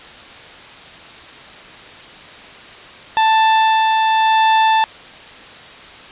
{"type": "tone with tremolo", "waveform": "40% pulse", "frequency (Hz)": 883, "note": "A5", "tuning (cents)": 6, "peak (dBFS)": -9, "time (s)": [3.17, 4.84], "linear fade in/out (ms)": 0, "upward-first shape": "sine", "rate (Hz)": 0.92, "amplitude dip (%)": 25, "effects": ["white hiss -37 dBFS RMS until 6.11 s", "resampled to 8000 Hz"]}